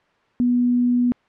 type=tone; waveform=sine; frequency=244.6 Hz; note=B3; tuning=16 cents flat; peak=-15 dBFS; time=0.4-1.12 s; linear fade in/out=0 ms; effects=white hiss -60 dBFS RMS until 1.28 s + low-pass 2000 Hz 12 dB/octave